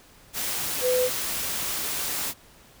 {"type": "tone in noise", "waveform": "sine", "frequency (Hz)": 503, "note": "B4", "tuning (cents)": 32, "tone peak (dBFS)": -20, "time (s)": [0.81, 1.1], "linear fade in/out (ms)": 50, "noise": "white", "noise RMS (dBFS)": -29, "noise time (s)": [0.33, 2.34], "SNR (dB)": 6, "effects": ["pink hiss -53 dBFS RMS until 2.8 s"]}